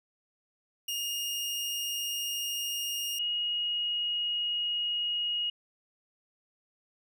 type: tone pair in turn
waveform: sawtooth / sine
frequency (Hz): 2841 / 2882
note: F7 / F#7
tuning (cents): +29 / -46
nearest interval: unison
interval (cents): 25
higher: second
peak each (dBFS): -28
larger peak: neither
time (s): 0.88-3.19 / 3.19-5.5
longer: neither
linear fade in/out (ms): 5
effects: none